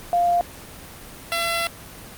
sine / 10% pulse tone pair in turn, 698.5 / 675.9 Hz, F5 / E5, 0 / +43 cents, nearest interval minor second, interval 57 cents, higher first, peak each -16 / -13 dBFS, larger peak second, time 0.13-0.41 / 1.32-1.67 s, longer second, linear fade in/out 0 ms, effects pink hiss -40 dBFS RMS until 2.17 s + Opus 24 kbps

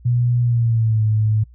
sine tone with pitch glide, 121.4 to 108.16 Hz, B2 to A2, -29 to -29 cents, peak -14 dBFS, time 0.05-1.44 s, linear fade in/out 10 ms, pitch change -200 cents, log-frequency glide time 0.41-1.04 s, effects noise-tail reverb RT60 0.1 s tail -24 dB re dry + added 60 Hz sine -42 dBFS peak until 1.54 s

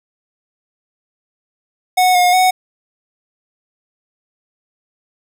square tone with pitch steps, 735 / 718 / 741 Hz, F#5 / F5 / F#5, -12 / +48 / +2 cents, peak -10 dBFS, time 1.97-2.51 s, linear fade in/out 10 ms, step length 180 ms, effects none

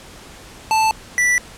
square tone pair in turn, 880 / 1967.6 Hz, A5 / B6, 0 / -7 cents, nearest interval octave + major second, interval 1393 cents, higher second, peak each -14 dBFS, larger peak neither, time 0.71-0.91 / 1.18-1.38 s, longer neither, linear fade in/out 0 ms, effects pink hiss -40 dBFS RMS until 1.57 s + low-pass 10000 Hz 12 dB/octave

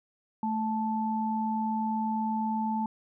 sine tone pair together, 220 / 875.9 Hz, A3 / A5, 0 / -8 cents, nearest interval 2 octaves, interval 2392 cents, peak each -29 / -30 dBFS, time 0.43-2.86 s, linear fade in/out 2 ms, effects none

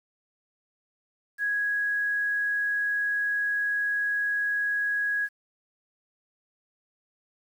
sine tone with quantisation, 1661.2 Hz, G#6, in tune, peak -24 dBFS, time 1.38-5.29 s, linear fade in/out 50 ms, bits 9, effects none

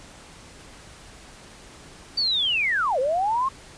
sine linear two-way sweep, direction down then up, 4654 to 492.2 to 1098 Hz, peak -20 dBFS, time 2.17-3.49 s, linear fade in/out 10 ms, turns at 2.99 s, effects pink hiss -46 dBFS RMS until 3.77 s + resampled to 22050 Hz

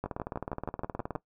two click trains, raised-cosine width 1 ms, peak -19 / -20 dBFS, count 8 / 22, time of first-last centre 0.04-1.153 / 0.06-1.159 s, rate 6.29 / 19.1 Hz, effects noise-tail reverb RT60 0.1 s tail -18 dB re dry

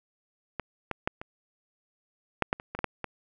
clicks, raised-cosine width 0.5 ms, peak -16 / -15 / -11 / -23 / -8 / -10 / -25 / -19 / -18 / -10 / -17 dBFS, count 11, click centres 0.597 / 0.913 / 1.075 / 1.215 / 2.423 / 2.529 / 2.599 / 2.75 / 2.79 / 2.843 / 3.043 s, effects none

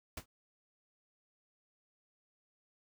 pink noise with exponential decay, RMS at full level -37 dBFS, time 0.17-0.26 s, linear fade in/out 5 ms, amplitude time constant 19 ms, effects none

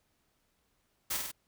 white noise with echo, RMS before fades -33 dBFS, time 1.1-1.17 s, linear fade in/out 10 ms, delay 49 ms, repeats 3, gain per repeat -3 dB, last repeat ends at 1.317 s, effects pink hiss -75 dBFS RMS until 1.47 s

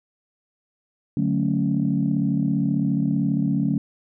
sine chord, D major seventh, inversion none, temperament equal, 146.83 / 185 / 220 / 277.2 Hz, D3 / F#3 / A3 / C#4, 0 / 0 / 0 / 0 cents, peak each -24 dBFS, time 1.17-3.78 s, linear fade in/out 2 ms, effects tanh soft clip ceiling -10 dBFS

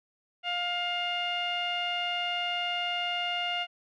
sawtooth tone with low-pass filter, 706 Hz, F5, 19 cents sharp, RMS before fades -31 dBFS, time 0.43-3.67 s, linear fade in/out 50 ms, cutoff 2700 Hz, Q 6.9, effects none

